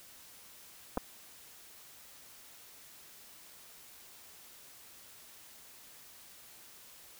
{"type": "clicks", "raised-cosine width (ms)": 1, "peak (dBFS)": -19, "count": 2, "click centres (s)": [0.973, 0.977], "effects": ["white hiss -55 dBFS RMS until 7.19 s"]}